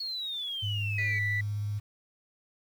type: exponential sweep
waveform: sine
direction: down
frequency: 4383 to 2246 Hz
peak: -32 dBFS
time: 0-1.19 s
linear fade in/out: 5 ms
type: tone with vibrato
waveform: sine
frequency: 103.7 Hz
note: G#2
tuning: 2 cents flat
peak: -29 dBFS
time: 0.62-1.8 s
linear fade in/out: 20 ms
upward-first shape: triangle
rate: 16 Hz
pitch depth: 18 cents each way
type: tone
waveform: sine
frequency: 1970 Hz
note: B6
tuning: 5 cents flat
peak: -27 dBFS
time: 0.98-1.41 s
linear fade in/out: 5 ms
effects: tanh soft clip ceiling -21 dBFS + 9-bit